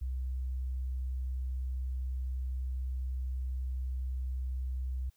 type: tone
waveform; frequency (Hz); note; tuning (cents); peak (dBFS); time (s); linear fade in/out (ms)
sine; 64; C2; -38; -32; 0.01-5.1; 10
effects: white hiss -73 dBFS RMS until 5.16 s